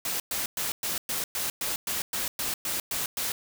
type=noise bursts; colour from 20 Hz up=white; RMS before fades=-30 dBFS; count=13; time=0.05-3.32 s; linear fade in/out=2 ms; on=150 ms; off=110 ms; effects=none